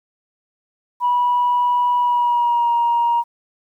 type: tone with pitch glide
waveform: sine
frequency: 976 to 943.3 Hz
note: B5 to A#5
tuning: -21 to +20 cents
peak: -13 dBFS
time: 1-3.24 s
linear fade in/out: 50 ms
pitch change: -59 cents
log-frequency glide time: 1.97-2.72 s
effects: tanh soft clip ceiling -10 dBFS + 9-bit